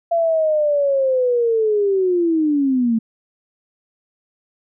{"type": "linear sweep", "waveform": "sine", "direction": "down", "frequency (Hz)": [682, 220], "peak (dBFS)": -14, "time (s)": [0.11, 2.99], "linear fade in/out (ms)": 10, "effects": []}